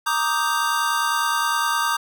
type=chord; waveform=square; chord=Eb major seventh; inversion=second; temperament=equal; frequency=932.3 / 1174.7 / 1244.5 / 1568 Hz; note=Bb5 / D6 / Eb6 / G6; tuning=0 / 0 / 0 / 0 cents; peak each=-26 dBFS; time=0.06-1.97 s; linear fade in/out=10 ms; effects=none